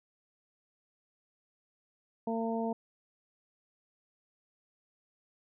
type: harmonic tone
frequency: 227.2 Hz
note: A#3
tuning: 44 cents flat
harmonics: 1 / 2 / 3 / 4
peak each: -33 / -36 / -37 / -40 dBFS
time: 2.27-2.73 s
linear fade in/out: 5 ms
effects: none